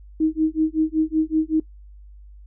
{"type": "tone with tremolo", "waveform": "sine", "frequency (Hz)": 314.9, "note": "D#4", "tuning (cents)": 21, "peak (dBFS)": -14, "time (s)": [0.2, 1.6], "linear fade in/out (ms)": 5, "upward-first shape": "sine", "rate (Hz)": 5.3, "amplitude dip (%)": 100, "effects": ["noise-tail reverb RT60 0.1 s tail -20 dB re dry", "added 50 Hz sine -41 dBFS peak until 2.46 s"]}